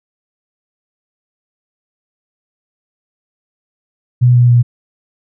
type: tone with pitch steps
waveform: sine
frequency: 123.47 / 122.05 / 120.65 Hz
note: B2 / B2 / B2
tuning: 0 / -20 / -40 cents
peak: -5 dBFS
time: 4.21-4.63 s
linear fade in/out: 20 ms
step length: 140 ms
effects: none